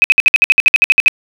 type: tone bursts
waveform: sine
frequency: 2534 Hz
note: D#7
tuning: 31 cents sharp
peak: -3 dBFS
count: 14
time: 0.02-1.081 s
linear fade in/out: 0 ms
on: 21 ms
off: 59 ms
effects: none